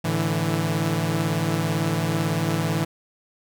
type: chord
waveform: sawtooth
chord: A suspended fourth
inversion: none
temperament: equal with one note detuned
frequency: 108.86 / 146.83 / 164.81 Hz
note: A2 / D3 / E3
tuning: -18 / 0 / 0 cents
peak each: -24 / -23 / -20 dBFS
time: 0.04-2.85 s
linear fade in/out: 10 ms
effects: none